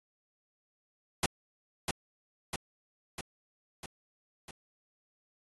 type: noise with echo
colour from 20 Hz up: pink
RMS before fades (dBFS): -28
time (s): 1.23-1.26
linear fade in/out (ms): 2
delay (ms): 650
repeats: 5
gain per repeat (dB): -4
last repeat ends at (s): 4.51
effects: AAC 32 kbps